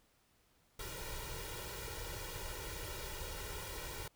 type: noise with comb filter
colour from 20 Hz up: pink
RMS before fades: -44 dBFS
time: 0.79-4.08 s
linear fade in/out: 5 ms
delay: 2.1 ms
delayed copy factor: +0.95
effects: pink hiss -72 dBFS RMS until 4.15 s